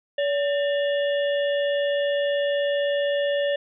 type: harmonic tone with a mistuned harmonic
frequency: 571 Hz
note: D5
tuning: 49 cents flat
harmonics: 1 / 3 / 5 / 6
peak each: -21 / -31 / -35 / -37 dBFS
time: 0.18-3.56 s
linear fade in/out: 5 ms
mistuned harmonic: 3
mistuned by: +82 cents
effects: none